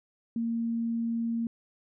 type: tone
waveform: sine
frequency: 230.8 Hz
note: A#3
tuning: 17 cents flat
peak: -27 dBFS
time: 0.36-1.47 s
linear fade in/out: 2 ms
effects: none